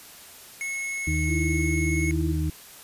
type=tone; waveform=square; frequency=2186 Hz; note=C#7; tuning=25 cents flat; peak=-29 dBFS; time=0.61-2.11 s; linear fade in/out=0 ms
type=harmonic tone; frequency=77.78 Hz; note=D#2; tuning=in tune; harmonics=1 / 2 / 4; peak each=-25 / -28 / -31 dBFS; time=1.07-2.5 s; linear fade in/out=5 ms
type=tone with pitch glide; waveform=sine; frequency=332.9 to 330 Hz; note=E4 to E4; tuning=+17 to +2 cents; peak=-28 dBFS; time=1.27-2.36 s; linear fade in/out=50 ms; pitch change=-15 cents; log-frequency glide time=1.76-1.99 s
effects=white hiss -46 dBFS RMS until 2.83 s + resampled to 32000 Hz